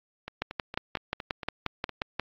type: two click trains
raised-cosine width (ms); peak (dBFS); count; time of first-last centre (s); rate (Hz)
0.3; -20 / -12; 8 / 11; 0.28-1.893 / 0.42-2.196; 4.34 / 5.63
effects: low-pass 5000 Hz 12 dB/octave + AAC 48 kbps